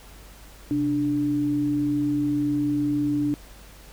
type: tone pair together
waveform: sine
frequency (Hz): 130.81 / 293.7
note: C3 / D4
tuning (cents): 0 / 0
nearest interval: octave + major second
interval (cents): 1400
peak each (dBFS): -31 / -21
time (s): 0.71-3.34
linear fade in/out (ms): 0
effects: added 49 Hz sine -46 dBFS peak until 3.92 s + pink hiss -49 dBFS RMS until 3.92 s